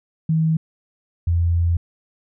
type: tone pair in turn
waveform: sine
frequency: 160 / 85.2 Hz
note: D#3 / F2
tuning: +49 / -42 cents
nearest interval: major seventh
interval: 1091 cents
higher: first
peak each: -15 dBFS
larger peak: neither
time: 0.29-0.57 / 1.27-1.77 s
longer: second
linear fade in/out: 5 ms
effects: none